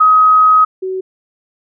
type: tone pair in turn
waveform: sine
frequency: 1264 / 376 Hz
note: D#6 / F#4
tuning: +27 / +28 cents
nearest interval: octave + major sixth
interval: 2099 cents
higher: first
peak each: -5 / -17 dBFS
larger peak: first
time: 0-0.65 / 0.82-1.01 s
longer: first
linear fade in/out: 10 ms
effects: none